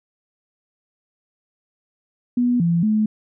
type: tone with pitch steps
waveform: sine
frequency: 244.4 / 169.6 / 215 Hz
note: B3 / E3 / A3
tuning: -18 / +50 / -40 cents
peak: -15 dBFS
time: 2.37-3.06 s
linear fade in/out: 5 ms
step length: 230 ms
effects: none